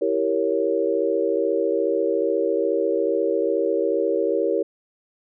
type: chord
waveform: sine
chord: E diminished seventh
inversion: none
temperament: equal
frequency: 329.6 / 392 / 466.2 / 554.4 Hz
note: E4 / G4 / Bb4 / Db5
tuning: 0 / 0 / 0 / 0 cents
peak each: -26 / -24 / -23 / -25 dBFS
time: 0.01-4.63 s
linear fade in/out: 10 ms
effects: none